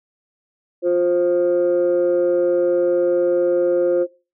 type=tone pair together; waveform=sine; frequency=352.1 / 527.6 Hz; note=F4 / C5; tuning=+14 / +14 cents; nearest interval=perfect fifth; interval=700 cents; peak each=-16 dBFS; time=0.82-4.07 s; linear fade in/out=50 ms; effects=noise-tail reverb RT60 0.3 s tail -19 dB re dry + tanh soft clip ceiling -10 dBFS

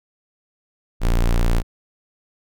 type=tone; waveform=square; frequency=29.14 Hz; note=A#0; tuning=in tune; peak=-15 dBFS; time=1-1.63 s; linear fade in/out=50 ms; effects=none

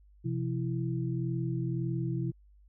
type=tone cluster; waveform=sine; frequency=129.2 / 171 / 332.1 Hz; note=C3 / F3 / E4; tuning=-21 / -36 / +13 cents; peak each=-31 / -35 / -37 dBFS; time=0.24-2.32 s; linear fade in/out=20 ms; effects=added 50 Hz sine -56 dBFS peak until 2.68 s

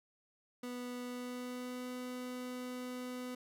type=tone with pitch glide; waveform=30% pulse; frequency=246.6 to 250.3 Hz; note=B3 to B3; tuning=-2 to +23 cents; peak=-38 dBFS; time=0.63-3.35 s; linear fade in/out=5 ms; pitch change=+25 cents; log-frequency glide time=1.04-1.87 s; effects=none

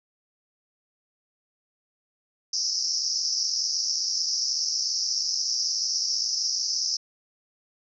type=band-pass noise; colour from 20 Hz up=pink; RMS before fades=-27 dBFS; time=2.53-6.97 s; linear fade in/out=5 ms; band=5000 to 5800 Hz; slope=96 dB/octave; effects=none

